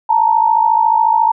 sine tone pair together, 878.2 / 932.3 Hz, A5 / A#5, -4 / 0 cents, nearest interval minor second, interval 104 cents, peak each -12 dBFS, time 0.09-1.32 s, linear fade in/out 10 ms, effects none

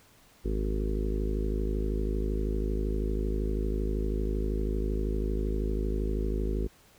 harmonic tone, 52.7 Hz, G#1, 26 cents sharp, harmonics 1 / 2 / 3 / 4 / 5 / 6 / 7 / 8 / 9, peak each -28 / -42 / -40 / -39 / -39 / -44 / -36 / -40 / -44 dBFS, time 0.44-6.68 s, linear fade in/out 20 ms, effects pink hiss -59 dBFS RMS until 6.98 s

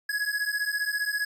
square beating tone pair, 1669 / 1684 Hz, G#6 / G#6, +8 / +24 cents, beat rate 15 Hz, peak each -30 dBFS, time 0.09-1.25 s, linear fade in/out 5 ms, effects resampled to 32000 Hz

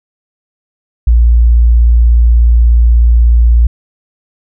sine tone, 58.27 Hz, A#1, in tune, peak -3 dBFS, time 1.07-3.67 s, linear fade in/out 5 ms, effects none

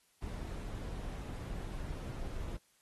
brown noise, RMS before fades -41 dBFS, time 0.22-2.57 s, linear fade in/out 5 ms, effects white hiss -71 dBFS RMS until 2.81 s + AAC 32 kbps

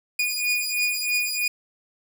sawtooth beating tone pair, 2452 / 2455.1 Hz, D#7 / D#7, -26 / -24 cents, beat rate 3.1 Hz, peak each -22 / -22 dBFS, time 0.19-1.48 s, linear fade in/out 5 ms, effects none

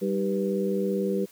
harmonic tone with a mistuned harmonic, 98 Hz, G2, in tune, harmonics 2 / 3 / 4 / 5, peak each -27 / -35 / -28 / -30 dBFS, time 0.01-1.26 s, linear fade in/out 20 ms, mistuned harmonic 3, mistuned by +100 cents, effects white hiss -54 dBFS RMS until 1.31 s + high-pass 60 Hz 12 dB/octave

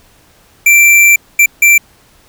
square tone bursts at uneven times, 2349 Hz, D7, in tune, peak -4 dBFS, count 3, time 0.66-1.16 / 1.39-1.46 / 1.62-1.78 s, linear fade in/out 5 ms, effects pink hiss -47 dBFS RMS until 2.28 s

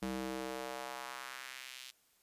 square tone with high-pass filter sweep, 64.6 Hz, C2, 21 cents flat, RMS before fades -43 dBFS, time 0.02-1.91 s, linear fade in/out 5 ms, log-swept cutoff 200 to 3400 Hz, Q 1.4, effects white hiss -71 dBFS RMS until 2.22 s + resampled to 32000 Hz

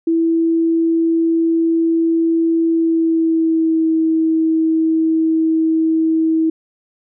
sine tone with pitch glide, 329.6 to 321.5 Hz, E4 to E4, 0 to -43 cents, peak -12 dBFS, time 0.07-6.5 s, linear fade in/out 5 ms, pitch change -43 cents, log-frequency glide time 2.68-3.94 s, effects none

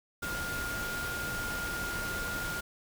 sine tone in noise, 1414 Hz, F6, 21 cents sharp, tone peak -35 dBFS, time 0.22-2.61 s, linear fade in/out 10 ms, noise pink, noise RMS -38 dBFS, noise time 0.22-2.61 s, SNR 0 dB, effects none

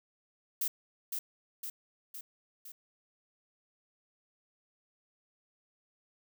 violet noise with echo, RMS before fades -32 dBFS, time 0.61-0.68 s, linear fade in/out 5 ms, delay 510 ms, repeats 4, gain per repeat -4 dB, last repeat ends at 2.72 s, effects none

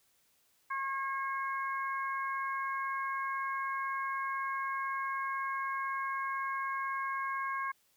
harmonic tone, 542 Hz, C#5, 39 cents flat, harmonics 2 / 3 / 4, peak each -34 / -39 / -43 dBFS, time 0.7-7.72 s, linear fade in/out 10 ms, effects white hiss -71 dBFS RMS until 7.96 s

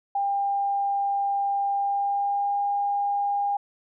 sine tone with pitch glide, 799 to 808.3 Hz, G5 to G#5, +33 to -47 cents, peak -22 dBFS, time 0.15-3.57 s, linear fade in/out 5 ms, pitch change +20 cents, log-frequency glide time 1.74-2.6 s, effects none

